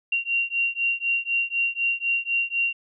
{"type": "beating tone pair", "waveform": "sine", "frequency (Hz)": [2757, 2761], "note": ["F7", "F7"], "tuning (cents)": [-23, -20], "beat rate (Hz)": 4, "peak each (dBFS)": -25, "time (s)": [0.12, 2.73], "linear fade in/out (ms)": 5, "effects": []}